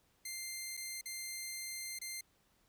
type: tone with dropouts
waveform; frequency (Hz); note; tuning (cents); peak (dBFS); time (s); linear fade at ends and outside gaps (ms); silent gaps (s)
10% pulse; 2093; C7; 0; -32; 0.25-2.21; 5; 0.769-0.773 / 1.012-1.056 / 1.989-2.014
effects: pink hiss -73 dBFS RMS until 2.68 s